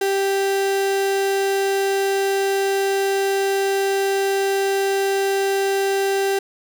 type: tone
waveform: 35% pulse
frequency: 392 Hz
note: G4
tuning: in tune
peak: -16 dBFS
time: 0.01-6.39 s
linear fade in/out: 5 ms
effects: none